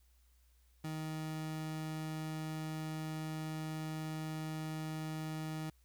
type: tone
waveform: 30% pulse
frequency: 156.7 Hz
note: D#3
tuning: 13 cents sharp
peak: -36 dBFS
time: 0.84-5.7 s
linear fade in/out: 5 ms
effects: added 60 Hz sine -65 dBFS peak until 5.84 s + white hiss -75 dBFS RMS until 5.84 s